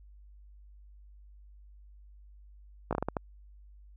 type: slowing click train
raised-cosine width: 1 ms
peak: -16 dBFS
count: 7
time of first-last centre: 2.91-3.168 s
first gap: 17 ms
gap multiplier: 1.37
effects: added 50 Hz sine -51 dBFS peak until 3.96 s